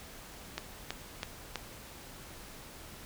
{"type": "click train", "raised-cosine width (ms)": 0.2, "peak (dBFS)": -17, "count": 4, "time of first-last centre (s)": [0.58, 1.557], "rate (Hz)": 3.07, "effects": ["pink hiss -49 dBFS RMS until 3.05 s"]}